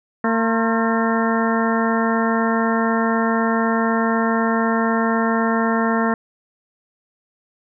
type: harmonic tone with a mistuned harmonic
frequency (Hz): 227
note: A#3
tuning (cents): -46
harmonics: 1 / 2 / 3 / 4 / 5 / 6 / 7 / 8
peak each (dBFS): -19 / -24 / -25 / -27 / -26 / -27 / -31 / -27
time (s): 0.24-6.14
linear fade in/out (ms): 2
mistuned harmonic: 5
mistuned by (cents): -93
effects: none